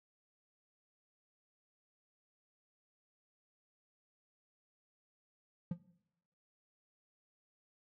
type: tone with exponential decay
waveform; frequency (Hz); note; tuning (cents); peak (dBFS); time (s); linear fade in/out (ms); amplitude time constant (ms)
triangle; 174.61; F3; 0; -29; 5.71-5.78; 5; 15
effects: noise-tail reverb RT60 0.8 s tail -18 dB re dry